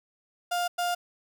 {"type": "tone bursts at uneven times", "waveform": "35% pulse", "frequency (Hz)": 704, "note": "F5", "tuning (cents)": 14, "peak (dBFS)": -24, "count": 2, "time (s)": [[0.51, 0.68], [0.78, 0.95]], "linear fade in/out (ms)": 10, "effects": []}